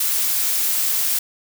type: noise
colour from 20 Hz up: blue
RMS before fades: -20 dBFS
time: 0-1.19 s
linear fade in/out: 5 ms
effects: none